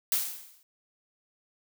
blue noise with exponential decay, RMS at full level -24 dBFS, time 0.12-0.63 s, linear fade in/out 1 ms, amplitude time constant 110 ms, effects none

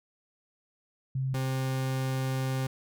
sine / 40% pulse tone pair in turn, 132.4 / 131.74 Hz, C3 / C3, +21 / +12 cents, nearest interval unison, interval 9 cents, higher first, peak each -27 dBFS, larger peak neither, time 1.15-1.34 / 1.34-2.67 s, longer second, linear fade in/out 5 ms, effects none

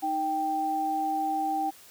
sine tone pair together, 311.1 / 784 Hz, D#4 / G5, 0 / 0 cents, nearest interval octave + major third, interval 1600 cents, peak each -33 / -26 dBFS, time 0.02-1.71 s, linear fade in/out 20 ms, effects white hiss -52 dBFS RMS until 1.9 s + high-pass 60 Hz 12 dB/octave

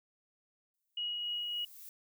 violet noise with exponential growth, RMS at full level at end -48 dBFS, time 0.74-1.89 s, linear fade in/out 1 ms, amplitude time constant 250 ms
sine tone with tremolo, 2900 Hz, F#7, 35 cents flat, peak -33 dBFS, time 0.97-1.65 s, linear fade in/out 5 ms, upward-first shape triangle, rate 3.5 Hz, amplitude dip 25%
effects none

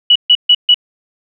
sine tone bursts, 2938 Hz, F#7, 13 cents flat, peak -4 dBFS, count 4, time 0.1-0.744 s, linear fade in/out 5 ms, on 56 ms, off 140 ms, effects none

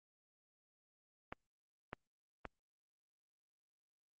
clicks, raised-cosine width 0.5 ms, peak -27 dBFS, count 3, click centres 1.325 / 1.931 / 2.453 s, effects Opus 32 kbps

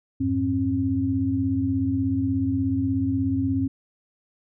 sine tone cluster, 89.2 / 105.8 / 268.8 Hz, F2 / G#2 / C4, +37 / +33 / +47 cents, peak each -29 / -28 / -22 dBFS, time 0.2-3.68 s, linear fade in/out 10 ms, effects none

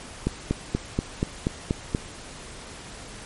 click train, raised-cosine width 3 ms, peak -9 dBFS, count 8, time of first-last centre 0.27-1.949 s, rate 4.17 Hz, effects pink hiss -41 dBFS RMS until 3.25 s + MP3 48 kbps

